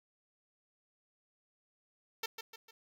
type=tone with echo; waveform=5% pulse; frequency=449.8 Hz; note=A4; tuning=38 cents sharp; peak=-23 dBFS; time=2.23-2.26 s; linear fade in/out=5 ms; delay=150 ms; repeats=3; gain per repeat=-7 dB; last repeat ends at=2.71 s; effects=none